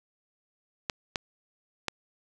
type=clicks; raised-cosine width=0.2 ms; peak=-11 dBFS; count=3; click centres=0.898 / 1.158 / 1.883 s; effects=none